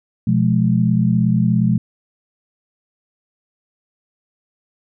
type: chord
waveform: sine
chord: F diminished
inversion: second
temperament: equal with one note detuned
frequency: 123.47 / 174.61 / 211.6 Hz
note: Cb3 / F3 / Ab3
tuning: 0 / 0 / +33 cents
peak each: -17 dBFS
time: 0.27-1.78 s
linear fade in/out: 5 ms
effects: none